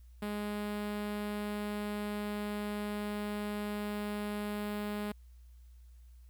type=tone with notch filter; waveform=sawtooth; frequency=207.7 Hz; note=G#3; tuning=in tune; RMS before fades=-37 dBFS; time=0.22-5.12 s; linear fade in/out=5 ms; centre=6200 Hz; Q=1.2; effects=added 60 Hz sine -52 dBFS peak until 6.29 s + white hiss -74 dBFS RMS until 6.29 s